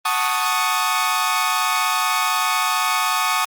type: chord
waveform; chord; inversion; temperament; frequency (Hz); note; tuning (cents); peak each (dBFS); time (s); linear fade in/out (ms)
sawtooth; D# half-diminished seventh; first; equal; 740 / 880 / 1108.7 / 1244.5; F#5 / A5 / C#6 / D#6; 0 / 0 / 0 / 0; -23 / -21 / -19 / -18; 0.05-3.45; 5
effects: Opus 32 kbps